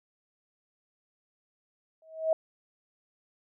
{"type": "tone with exponential growth", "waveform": "sine", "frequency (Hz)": 640, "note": "D#5", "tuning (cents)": 49, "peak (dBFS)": -19, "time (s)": [2.02, 2.33], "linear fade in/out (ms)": 2, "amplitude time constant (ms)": 67, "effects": []}